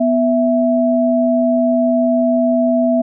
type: tone pair together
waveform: sine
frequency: 247 / 659.3 Hz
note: B3 / E5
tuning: 0 / 0 cents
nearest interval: octave + perfect fourth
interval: 1700 cents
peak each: -14 dBFS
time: 0-3.02 s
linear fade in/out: 10 ms
effects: none